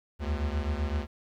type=beating tone pair; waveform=square; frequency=71.5 / 79.3 Hz; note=D2 / D#2; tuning=-46 / +33 cents; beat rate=7.8 Hz; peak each=-30 / -33 dBFS; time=0.19-1.07 s; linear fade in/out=50 ms; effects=low-pass 4000 Hz 12 dB/octave + 10-bit